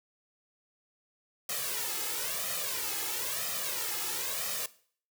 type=noise with flanger; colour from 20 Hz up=white; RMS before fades=-34 dBFS; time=1.49-4.66 s; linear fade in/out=2 ms; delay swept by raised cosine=1.6 to 2.38 ms; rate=1 Hz; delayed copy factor=+0.85; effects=noise-tail reverb RT60 0.5 s tail -18 dB re dry + high-pass 150 Hz 12 dB/octave